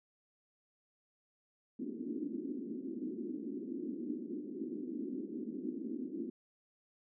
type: band-pass noise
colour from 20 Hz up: pink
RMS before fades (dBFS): -41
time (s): 1.79-6.3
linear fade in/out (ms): 5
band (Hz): 230 to 350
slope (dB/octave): 48
effects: none